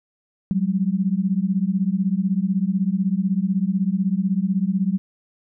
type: beating tone pair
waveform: sine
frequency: 182.9 / 198.9 Hz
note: F#3 / G3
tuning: -20 / +25 cents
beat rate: 16 Hz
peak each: -21 dBFS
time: 0.51-4.98 s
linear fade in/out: 0 ms
effects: none